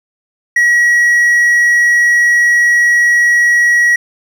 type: tone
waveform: triangle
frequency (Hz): 1915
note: A#6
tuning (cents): +46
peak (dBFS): -5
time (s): 0.56-3.96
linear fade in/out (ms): 5
effects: none